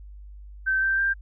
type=tone with pitch steps; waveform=sine; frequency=1547 / 1565.9 / 1585 Hz; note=G6 / G6 / G6; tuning=-23 / -2 / +19 cents; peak=-20 dBFS; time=0.66-1.14 s; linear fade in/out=20 ms; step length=160 ms; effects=added 50 Hz sine -40 dBFS peak until 1.21 s